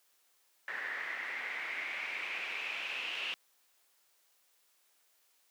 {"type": "noise with low-pass filter sweep", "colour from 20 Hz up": "white", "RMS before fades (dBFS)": -39, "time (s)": [0.68, 3.34], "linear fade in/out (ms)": 0, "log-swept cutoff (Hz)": [1800, 2800], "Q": 6.3, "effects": ["white hiss -71 dBFS RMS until 5.5 s", "high-pass 400 Hz 12 dB/octave"]}